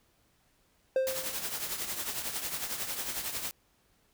triangle tone with exponential decay, 525 Hz, C5, 6 cents sharp, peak -20 dBFS, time 0.96-1.47 s, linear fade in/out 2 ms, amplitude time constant 110 ms
white noise with tremolo, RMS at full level -33 dBFS, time 1.07-3.51 s, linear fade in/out 0 ms, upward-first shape triangle, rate 11 Hz, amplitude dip 65%
effects pink hiss -69 dBFS RMS until 4.13 s

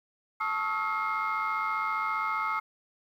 sine tone cluster, 878 / 1108 / 1285 / 1380 / 2137 Hz, A5 / C#6 / E6 / F6 / C7, -4 / -1 / -45 / -21 / +36 cents, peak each -34 / -35 / -29 / -37 / -34 dBFS, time 0.4-2.6 s, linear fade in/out 10 ms, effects tanh soft clip ceiling -21 dBFS + 10-bit

